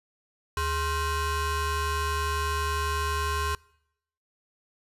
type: ring-modulated tone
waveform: 35% pulse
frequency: 490 Hz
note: B4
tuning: 14 cents flat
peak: -21 dBFS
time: 0.57-3.55 s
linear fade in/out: 2 ms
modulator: 566 Hz
effects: noise-tail reverb RT60 0.8 s tail -25 dB re dry + resampled to 32000 Hz